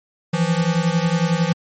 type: beating tone pair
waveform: square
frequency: 163.2 / 174.2 Hz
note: E3 / F3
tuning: -17 / -4 cents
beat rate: 11 Hz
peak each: -20 dBFS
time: 0.33-1.53 s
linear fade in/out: 10 ms
effects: MP3 32 kbps